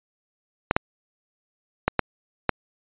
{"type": "clicks", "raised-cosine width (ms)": 0.5, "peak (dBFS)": -3, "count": 5, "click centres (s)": [0.711, 0.765, 1.88, 1.993, 2.493], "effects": ["resampled to 8000 Hz"]}